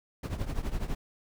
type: noise with tremolo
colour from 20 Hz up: brown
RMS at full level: -29 dBFS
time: 0.23-0.95 s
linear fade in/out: 5 ms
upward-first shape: triangle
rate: 12 Hz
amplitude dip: 85%
effects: none